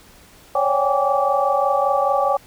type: tone cluster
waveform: sine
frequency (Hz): 547 / 572 / 777 / 821 / 1157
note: C#5 / D5 / G5 / G#5 / D6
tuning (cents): -23 / -46 / -16 / -20 / -26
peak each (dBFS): -22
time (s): 0.55-2.37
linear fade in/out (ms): 5
effects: pink hiss -48 dBFS RMS until 2.46 s